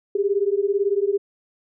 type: beating tone pair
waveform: sine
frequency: 392 / 410 Hz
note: G4 / G#4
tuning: 0 / -22 cents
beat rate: 18 Hz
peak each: -21 dBFS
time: 0.15-1.18 s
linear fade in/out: 5 ms
effects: none